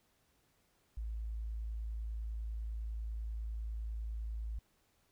sine tone, 55 Hz, A1, in tune, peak -37 dBFS, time 0.97-4.59 s, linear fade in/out 5 ms, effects pink hiss -74 dBFS RMS until 5.11 s

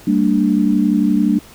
sine chord, G minor, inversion none, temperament equal with one note detuned, 196 / 227.6 / 293.7 Hz, G3 / Bb3 / D4, 0 / -41 / 0 cents, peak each -16 dBFS, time 0.07-1.39 s, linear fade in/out 5 ms, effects pink hiss -42 dBFS RMS until 1.54 s

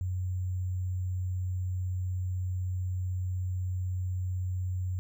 sine tone with sample-and-hold, 91.6 Hz, F#2, 17 cents flat, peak -29 dBFS, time 0.01-4.99 s, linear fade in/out 0 ms, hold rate 7350 Hz, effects none

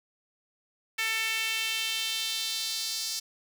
sawtooth tone with high-pass filter sweep, 445.1 Hz, A4, 20 cents sharp, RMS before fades -31 dBFS, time 0.98-3.2 s, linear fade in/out 10 ms, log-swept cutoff 2100 to 5000 Hz, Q 2.5, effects none

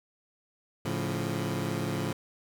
20% pulse chord, A augmented, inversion none, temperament equal with one note detuned, 110 / 141.18 / 174.61 Hz, A2 / C#3 / E#3, 0 / +32 / 0 cents, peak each -29 dBFS, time 0.85-2.13 s, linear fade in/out 5 ms, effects none

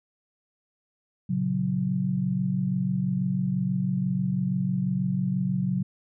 sine tone cluster, 116.4 / 138.7 / 184.8 Hz, A#2 / C#3 / F#3, -2 / +1 / -2 cents, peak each -34 / -28 / -25 dBFS, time 1.29-5.83 s, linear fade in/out 10 ms, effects none

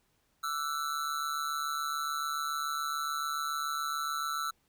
square tone with amplitude modulation, 1327 Hz, E6, 11 cents sharp, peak -29 dBFS, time 0.43-4.51 s, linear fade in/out 10 ms, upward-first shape sine, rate 147 Hz, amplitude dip 75%, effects pink hiss -73 dBFS RMS until 4.68 s

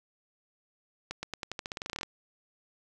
accelerating click train, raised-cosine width 0.2 ms, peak -18 dBFS, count 17, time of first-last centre 1.11-2.032 s, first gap 120 ms, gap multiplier 0.89, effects none

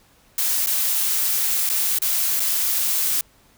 blue noise with dropouts, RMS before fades -21 dBFS, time 0.38-3.21 s, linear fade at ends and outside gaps 2 ms, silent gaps 0.662-0.67 / 1.691-1.698 / 1.987-2.019 / 2.397-2.402 s, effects pink hiss -56 dBFS RMS until 3.57 s

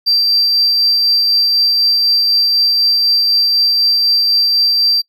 triangle tone with tremolo, 4699 Hz, D8, in tune, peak -6 dBFS, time 0.06-5.02 s, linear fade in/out 20 ms, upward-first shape triangle, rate 4 Hz, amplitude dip 30%, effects noise-tail reverb RT60 0.1 s tail -25 dB re dry + tanh soft clip ceiling -5 dBFS

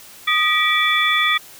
sine tone cluster, 1237 / 1932 / 2324 / 3447 Hz, D#6 / B6 / D7 / A7, -10 / -39 / -19 / -36 cents, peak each -20 dBFS, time 0.27-1.38 s, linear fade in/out 10 ms, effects white hiss -42 dBFS RMS until 1.59 s

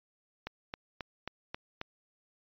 click train, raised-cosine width 0.3 ms, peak -21 dBFS, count 6, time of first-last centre 0.47-1.814 s, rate 3.72 Hz, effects resampled to 11025 Hz

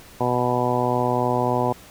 harmonic tone, 123.47 Hz, B2, in tune, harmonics 1 / 2 / 3 / 4 / 5 / 6 / 7 / 8, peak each -27 / -27 / -27 / -27 / -27 / -27 / -27 / -27 dBFS, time 0.2-1.73 s, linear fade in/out 10 ms, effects pink hiss -46 dBFS RMS until 1.9 s

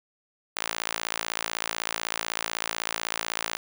sawtooth tone with high-pass filter, 56 Hz, A1, 31 cents sharp, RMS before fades -32 dBFS, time 0.56-3.57 s, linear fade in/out 5 ms, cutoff 1100 Hz, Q 0.57, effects none

